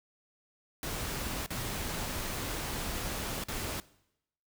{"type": "noise with dropouts", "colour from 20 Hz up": "pink", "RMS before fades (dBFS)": -36, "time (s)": [0.83, 3.8], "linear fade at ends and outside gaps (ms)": 1, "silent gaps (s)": [[1.462, 1.505], [3.438, 3.484]], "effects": ["noise-tail reverb RT60 0.8 s tail -20 dB re dry"]}